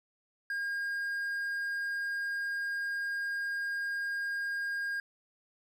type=tone; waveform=triangle; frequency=1619 Hz; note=G#6; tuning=45 cents flat; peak=-30 dBFS; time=0.5-5 s; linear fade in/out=2 ms; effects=none